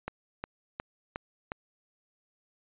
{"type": "click train", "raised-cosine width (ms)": 0.5, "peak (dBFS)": -19, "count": 5, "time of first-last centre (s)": [0.08, 1.519], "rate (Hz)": 2.78, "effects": ["resampled to 8000 Hz"]}